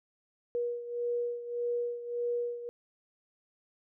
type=beating tone pair; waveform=sine; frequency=479 / 480.7 Hz; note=A#4 / B4; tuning=+47 / -47 cents; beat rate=1.7 Hz; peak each=-32 / -37 dBFS; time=0.55-2.69 s; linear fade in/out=0 ms; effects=none